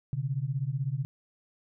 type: beating tone pair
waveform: sine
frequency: 127.6 / 143.6 Hz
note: C3 / D3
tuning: -43 / -39 cents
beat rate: 16 Hz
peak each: -31 dBFS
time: 0.13-1.05 s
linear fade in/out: 0 ms
effects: none